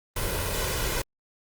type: noise with comb filter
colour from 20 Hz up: pink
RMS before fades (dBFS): -28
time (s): 0.16-1.02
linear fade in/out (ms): 5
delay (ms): 2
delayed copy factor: +0.55
effects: Opus 32 kbps